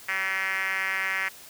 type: tone with band-pass filter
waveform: 5% pulse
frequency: 191.2 Hz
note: G3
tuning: 43 cents flat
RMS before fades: -28 dBFS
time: 0.08-1.29 s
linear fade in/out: 10 ms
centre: 2000 Hz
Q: 3.5
effects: white hiss -47 dBFS RMS until 1.49 s